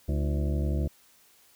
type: harmonic tone with a mistuned harmonic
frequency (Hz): 71.9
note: D2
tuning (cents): -36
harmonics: 1 / 2 / 3 / 4 / 5 / 7 / 8 / 9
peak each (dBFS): -26 / -32 / -36 / -38 / -40 / -43 / -44 / -45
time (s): 0.08-0.88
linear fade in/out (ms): 10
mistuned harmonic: 4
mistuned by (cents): +140
effects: white hiss -60 dBFS RMS until 1.55 s